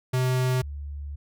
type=tone pair in turn; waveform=square / sine; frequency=128 / 71.84 Hz; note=C3 / D2; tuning=-38 / -38 cents; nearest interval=minor seventh; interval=1000 cents; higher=first; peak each=-22 / -32 dBFS; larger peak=first; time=0.13-0.62 / 0.62-1.16 s; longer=second; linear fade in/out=10 ms; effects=none